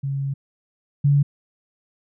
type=tone pair in turn; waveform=sine; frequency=137.9 / 142.43 Hz; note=C#3 / C#3; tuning=-9 / +47 cents; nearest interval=minor second; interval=56 cents; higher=second; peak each=-22 / -13 dBFS; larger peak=second; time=0.03-0.34 / 1.04-1.23 s; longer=first; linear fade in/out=10 ms; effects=none